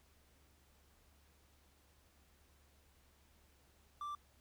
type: tone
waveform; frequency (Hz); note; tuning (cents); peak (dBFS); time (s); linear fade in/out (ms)
triangle; 1174.7; D6; 0; -39; 4.01-4.15; 2
effects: added 71 Hz sine -70 dBFS peak until 4.4 s + pink hiss -71 dBFS RMS until 4.4 s